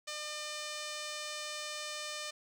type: tone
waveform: 5% pulse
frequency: 602 Hz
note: D5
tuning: 43 cents sharp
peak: -27 dBFS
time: 0.07-2.31 s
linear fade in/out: 10 ms
effects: low-pass 12000 Hz 12 dB/octave

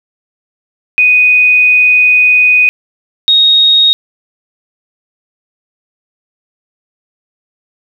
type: tone pair in turn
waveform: sine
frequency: 2489 / 3745 Hz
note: D#7 / A#7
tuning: 0 / +7 cents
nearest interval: perfect fifth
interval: 707 cents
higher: second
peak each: -4 dBFS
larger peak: neither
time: 0.98-2.69 / 3.28-3.93 s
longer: first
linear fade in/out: 0 ms
effects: 7-bit

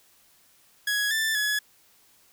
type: tone with pitch steps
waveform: sawtooth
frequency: 1670 / 1769 / 1693 Hz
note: G#6 / A6 / G#6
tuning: +9 / +9 / +33 cents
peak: -20 dBFS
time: 0.87-1.59 s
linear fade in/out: 5 ms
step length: 240 ms
effects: white hiss -60 dBFS RMS until 2.32 s

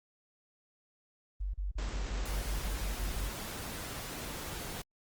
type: tone bursts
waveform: sine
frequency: 47.79 Hz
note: G1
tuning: 43 cents flat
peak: -32 dBFS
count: 11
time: 1.4-3.3 s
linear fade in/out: 10 ms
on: 140 ms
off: 36 ms
type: noise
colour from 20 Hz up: pink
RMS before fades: -41 dBFS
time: 1.78-4.82 s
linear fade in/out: 5 ms
effects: Opus 24 kbps

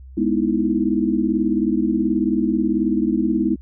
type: chord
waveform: sine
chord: E major seventh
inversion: first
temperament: equal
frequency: 207.7 / 246.9 / 311.1 / 329.6 Hz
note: G#3 / B3 / D#4 / E4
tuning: 0 / 0 / 0 / 0 cents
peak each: -22 dBFS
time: 0.17-3.56 s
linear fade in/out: 10 ms
effects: added 65 Hz sine -37 dBFS peak until 3.61 s

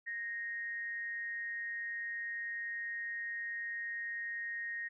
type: tone with amplitude modulation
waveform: sine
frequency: 1864.7 Hz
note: A#6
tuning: in tune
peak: -35 dBFS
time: 0.06-4.89 s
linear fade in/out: 20 ms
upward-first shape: sine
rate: 210 Hz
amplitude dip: 45%
effects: none

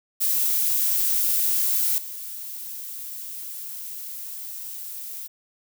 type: noise with level steps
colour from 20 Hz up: violet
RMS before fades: -22 / -35 dBFS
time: 0.2-5.28 s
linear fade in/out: 20 ms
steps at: 1.98 s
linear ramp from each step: 2 ms
effects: none

